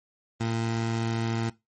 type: tone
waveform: 20% pulse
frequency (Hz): 114.2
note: A#2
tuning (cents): -35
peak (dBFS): -21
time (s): 0.4-1.5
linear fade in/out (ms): 10
effects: noise-tail reverb RT60 0.2 s tail -18 dB re dry + MP3 32 kbps